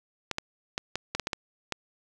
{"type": "clicks", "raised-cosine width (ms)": 0.2, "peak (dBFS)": -12, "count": 9, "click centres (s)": [0.313, 0.384, 0.779, 0.956, 1.15, 1.197, 1.271, 1.332, 1.723], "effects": []}